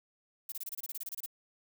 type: noise bursts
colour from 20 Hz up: violet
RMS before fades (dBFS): -39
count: 14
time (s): 0.49-1.262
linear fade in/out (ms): 5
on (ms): 31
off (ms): 26
effects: none